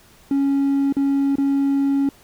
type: tone with dropouts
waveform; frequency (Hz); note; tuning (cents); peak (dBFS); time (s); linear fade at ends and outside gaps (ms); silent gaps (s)
triangle; 277.2; C#4; 0; -13; 0.31-2.09; 2; 0.925-0.967 / 1.356-1.383
effects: tanh soft clip ceiling -10 dBFS + pink hiss -51 dBFS RMS until 2.23 s